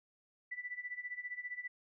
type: tone with tremolo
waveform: sine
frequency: 1975.5 Hz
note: B6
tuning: in tune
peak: -37 dBFS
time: 0.51-1.68 s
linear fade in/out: 10 ms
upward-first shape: sine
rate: 15 Hz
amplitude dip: 85%
effects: none